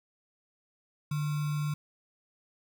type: tone with sample-and-hold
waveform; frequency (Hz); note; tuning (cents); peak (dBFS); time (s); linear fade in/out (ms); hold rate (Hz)
sine; 148.7; D3; +22; -28; 1.11-1.74; 5; 1225
effects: none